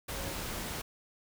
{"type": "tone in noise", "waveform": "sine", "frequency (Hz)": 550, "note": "C#5", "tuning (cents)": -14, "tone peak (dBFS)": -46, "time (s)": [0.1, 0.33], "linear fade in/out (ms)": 10, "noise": "pink", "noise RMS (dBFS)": -38, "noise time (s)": [0.08, 0.82], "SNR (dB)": -11, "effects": []}